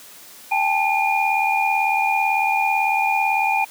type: tone cluster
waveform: sine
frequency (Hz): 793 / 871 / 2423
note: G5 / A5 / D#7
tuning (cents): +20 / -18 / -47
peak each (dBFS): -21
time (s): 0.51-3.65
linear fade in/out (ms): 10
effects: white hiss -43 dBFS RMS until 3.7 s + high-pass 150 Hz 12 dB/octave